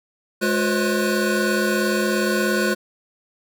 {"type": "tone cluster", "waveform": "square", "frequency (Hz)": [210.7, 358.5, 501, 538, 1474], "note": ["G#3", "F4", "B4", "C5", "F#6"], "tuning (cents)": [25, 45, 25, 48, -7], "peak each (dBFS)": [-24, -24, -29, -28, -26], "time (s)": [0.41, 2.75], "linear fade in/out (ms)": 20, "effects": []}